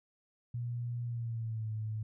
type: tone with pitch glide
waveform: sine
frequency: 120 to 108.78 Hz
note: B2 to A2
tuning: -49 to -19 cents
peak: -34 dBFS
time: 0.54-2.03 s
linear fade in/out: 5 ms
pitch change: -170 cents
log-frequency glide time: 1.04-1.7 s
effects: none